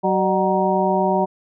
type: harmonic tone with a mistuned harmonic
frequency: 188 Hz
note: F#3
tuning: 28 cents sharp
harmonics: 1 / 2 / 3 / 4 / 5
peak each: -22 / -22 / -22 / -22 / -22 dBFS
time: 0.03-1.26 s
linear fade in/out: 20 ms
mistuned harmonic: 3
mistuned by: +110 cents
effects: none